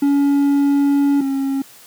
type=tone pair in turn; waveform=triangle; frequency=282.4 / 272.2 Hz; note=C#4 / C#4; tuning=+32 / -31 cents; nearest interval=minor second; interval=63 cents; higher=first; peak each=-10 / -15 dBFS; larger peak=first; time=0.02-1.21 / 1.21-1.62 s; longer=first; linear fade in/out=5 ms; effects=white hiss -44 dBFS RMS until 1.86 s + high-pass 100 Hz 12 dB/octave